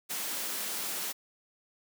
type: high-pass noise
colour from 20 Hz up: white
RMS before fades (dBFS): -35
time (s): 0.09-1.13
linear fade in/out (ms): 20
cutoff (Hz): 160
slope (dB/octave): 96
effects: none